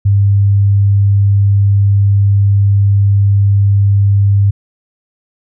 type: tone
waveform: sine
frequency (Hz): 100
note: G2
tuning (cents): +35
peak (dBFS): -6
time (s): 0.05-4.51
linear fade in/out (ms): 10
effects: none